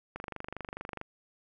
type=click train; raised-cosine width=0.5 ms; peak=-23 dBFS; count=22; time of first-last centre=0.16-1.014 s; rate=24.6 Hz; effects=none